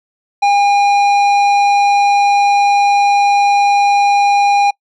sine tone with tanh clipping, 809 Hz, G#5, 46 cents flat, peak -10 dBFS, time 0.42-4.71 s, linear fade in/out 10 ms, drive 12 dB, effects noise-tail reverb RT60 0.1 s tail -26 dB re dry

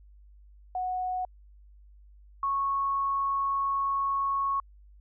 sine tone pair in turn, 736 / 1102.8 Hz, F#5 / C#6, -9 / -9 cents, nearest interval perfect fifth, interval 700 cents, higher second, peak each -28 / -25 dBFS, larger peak second, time 0.75-1.25 / 2.43-4.6 s, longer second, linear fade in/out 2 ms, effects added 50 Hz sine -51 dBFS peak until 5 s

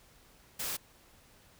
white noise, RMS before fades -36 dBFS, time 0.59-0.77 s, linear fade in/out 10 ms, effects pink hiss -61 dBFS RMS until 1.59 s

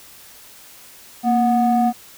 triangle ring-modulated tone, 250 Hz, B3, 21 cents sharp, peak -8 dBFS, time 1.23-1.93 s, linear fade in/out 50 ms, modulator 483 Hz, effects tanh soft clip ceiling -6 dBFS + white hiss -44 dBFS RMS until 2.17 s

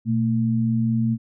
sine tone pair together, 120.42 / 225.1 Hz, B2 / A3, -43 / +40 cents, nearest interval major seventh, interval 1083 cents, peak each -22 / -20 dBFS, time 0.05-1.18 s, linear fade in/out 50 ms, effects none

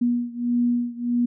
sine beating tone pair, 240.4 / 242 Hz, B3 / B3, -46 / -35 cents, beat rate 1.6 Hz, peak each -22 / -24 dBFS, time 0.01-1.26 s, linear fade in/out 10 ms, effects none

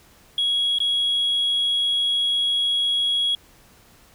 sine tone with dropouts, 3322 Hz, G#7, in tune, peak -17 dBFS, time 0.38-3.35 s, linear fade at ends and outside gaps 2 ms, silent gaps 0.786-0.802 s, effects tanh soft clip ceiling -16 dBFS + pink hiss -53 dBFS RMS until 4.14 s

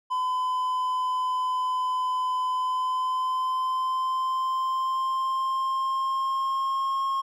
triangle tone with pitch glide, 1013 to 1079.5 Hz, B5 to C#6, +44 to -46 cents, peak -22 dBFS, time 0.1-7.22 s, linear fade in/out 20 ms, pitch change +110 cents, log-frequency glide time 2.48-7.02 s, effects none

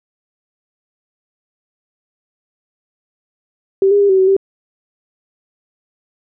sine tone with pitch steps, 388.1 / 406.2 / 402.1 / 381.1 / 377.7 / 389.1 Hz, G4 / G#4 / G4 / G4 / F#4 / G4, -17 / -38 / +44 / -49 / +36 / -13 cents, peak -8 dBFS, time 3.82-4.366 s, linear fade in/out 2 ms, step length 91 ms, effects none

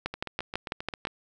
two click trains, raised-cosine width 0.3 ms, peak -19 / -13 dBFS, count 8 / 7, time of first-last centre 0.14-1.071 / 0.06-1.052 s, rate 7.52 / 6.05 Hz, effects none

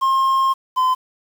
triangle tone pair in turn, 1067 / 1024.3 Hz, C6 / C6, +34 / -37 cents, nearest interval minor second, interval 71 cents, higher first, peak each -12 dBFS, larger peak neither, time 0.01-0.54 / 0.76-0.95 s, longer first, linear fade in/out 20 ms, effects 7-bit

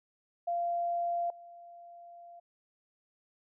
sine tone with level steps, 691 Hz, F5, 19 cents flat, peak -29 / -48 dBFS, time 0.47-2.4 s, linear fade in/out 10 ms, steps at 1.3 s, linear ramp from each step 2 ms, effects none

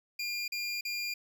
25% pulse tone bursts, 2400 Hz, D7, 37 cents sharp, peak -29 dBFS, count 3, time 0.19-1.14 s, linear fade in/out 5 ms, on 290 ms, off 40 ms, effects none

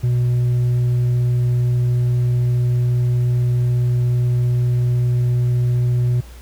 triangle tone with hard clipping, 122.4 Hz, B2, 15 cents flat, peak -13 dBFS, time 0.03-6.21 s, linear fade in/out 10 ms, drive 1 dB, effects added 60 Hz sine -36 dBFS peak until 6.41 s + pink hiss -46 dBFS RMS until 6.41 s

